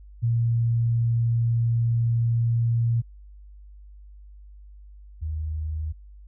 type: tone pair in turn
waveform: sine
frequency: 116.54 / 77.78 Hz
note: A#2 / D#2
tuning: 0 / 0 cents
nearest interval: perfect fifth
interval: 700 cents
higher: first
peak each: -19 / -26 dBFS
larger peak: first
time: 0.22-3.02 / 5.21-5.93 s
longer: first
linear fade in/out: 20 ms
effects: added 50 Hz sine -43 dBFS peak until 6.27 s